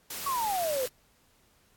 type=noise; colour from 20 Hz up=white; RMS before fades=-37 dBFS; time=0.1-0.88 s; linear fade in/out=5 ms
type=exponential sweep; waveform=sine; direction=down; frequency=1144 to 489.6 Hz; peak=-27 dBFS; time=0.26-0.86 s; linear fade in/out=5 ms
effects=pink hiss -65 dBFS RMS until 1.76 s + AAC 64 kbps